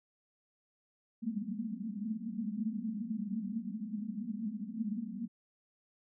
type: band-pass noise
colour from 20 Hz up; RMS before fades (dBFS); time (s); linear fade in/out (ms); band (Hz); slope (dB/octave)
white; -38; 1.22-5.28; 20; 200 to 230; 96
effects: none